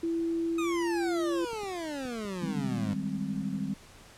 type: tone with pitch glide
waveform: sine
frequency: 332.8 to 341 Hz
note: E4 to F4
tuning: +17 to -41 cents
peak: -27 dBFS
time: 0.03-1.45 s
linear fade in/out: 5 ms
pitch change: +42 cents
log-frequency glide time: 0.61-0.67 s
type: exponential sweep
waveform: 25% pulse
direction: down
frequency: 1269 to 98 Hz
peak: -30 dBFS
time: 0.58-2.94 s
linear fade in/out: 5 ms
type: clicks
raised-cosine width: 3 ms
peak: -33 dBFS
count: 5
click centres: 1.532 / 1.634 / 2.053 / 2.251 / 2.781 s
type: chord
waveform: sine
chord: Ab major seventh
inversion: second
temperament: equal with one note detuned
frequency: 155.56 / 196 / 208.4 / 261.6 Hz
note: Eb3 / G3 / Ab3 / C4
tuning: 0 / 0 / +6 / 0 cents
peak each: -38 / -33 / -37 / -36 dBFS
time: 2.42-3.74 s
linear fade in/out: 5 ms
effects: pink hiss -53 dBFS RMS until 4.17 s + low-pass 10000 Hz 12 dB/octave